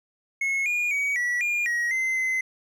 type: tone with pitch steps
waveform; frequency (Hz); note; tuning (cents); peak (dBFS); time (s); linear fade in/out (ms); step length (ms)
triangle; 2179 / 2433 / 2261 / 1943 / 2415 / 1899 / 2065 / 2052; C#7 / D#7 / C#7 / B6 / D7 / A#6 / C7 / C7; -30 / -39 / +34 / -29 / +48 / +32 / -23 / -34; -21; 0.41-2.41; 5; 250
effects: none